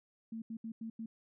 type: tone bursts at uneven times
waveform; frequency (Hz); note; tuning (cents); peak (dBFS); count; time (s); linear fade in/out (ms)
sine; 225.2; A3; +40; -39; 5; 0.32-0.42 / 0.5-0.57 / 0.64-0.72 / 0.81-0.9 / 0.99-1.06; 5
effects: none

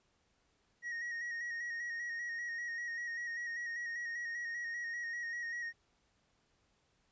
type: tone with vibrato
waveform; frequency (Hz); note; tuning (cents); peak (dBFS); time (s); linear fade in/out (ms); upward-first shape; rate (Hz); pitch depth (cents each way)
triangle; 1883; A#6; +17; -36; 0.82-5.73; 50; square; 5.1; 27
effects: pink hiss -75 dBFS RMS until 7.11 s + resampled to 16000 Hz

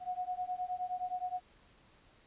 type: beating tone pair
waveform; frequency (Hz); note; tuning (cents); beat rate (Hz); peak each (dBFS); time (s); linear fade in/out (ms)
sine; 724 / 733.6; F#5 / F#5; -38 / -15; 9.6; -38 / -38; 0-1.41; 50
effects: pink hiss -64 dBFS RMS until 2.26 s + resampled to 8000 Hz

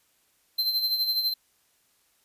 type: tone with tremolo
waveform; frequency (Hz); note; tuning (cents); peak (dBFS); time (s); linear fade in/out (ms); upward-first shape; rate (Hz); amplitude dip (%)
square; 4106; C8; -33; -22; 0.58-1.34; 10; sine; 12; 55
effects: white hiss -67 dBFS RMS until 2.24 s + resampled to 32000 Hz

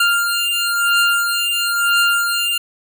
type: beating tone pair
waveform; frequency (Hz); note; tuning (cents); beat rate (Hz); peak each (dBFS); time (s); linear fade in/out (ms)
25% pulse; 1396.9 / 1397.9; F6 / F6; 0 / +1; 1; -14; 0-2.58; 5
effects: none

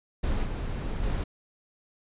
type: noise with level steps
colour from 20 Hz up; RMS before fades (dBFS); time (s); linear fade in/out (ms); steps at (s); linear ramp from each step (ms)
brown; -27 / -31 / -28; 0.23-1.24; 10; 0.43 / 1.02; 20
effects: resampled to 8000 Hz

